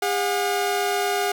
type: tone pair together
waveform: sawtooth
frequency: 404.6 / 720.9 Hz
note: G#4 / F#5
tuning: -45 / -45 cents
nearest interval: minor seventh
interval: 1000 cents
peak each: -20 dBFS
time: 0.02-1.32 s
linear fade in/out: 5 ms
effects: none